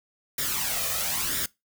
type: noise with flanger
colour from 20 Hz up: white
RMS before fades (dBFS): -28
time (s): 0.38-1.46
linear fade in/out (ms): 5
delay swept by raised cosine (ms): 0.56 to 1.66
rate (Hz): 1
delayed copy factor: +0.65
effects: noise-tail reverb RT60 0.2 s tail -22 dB re dry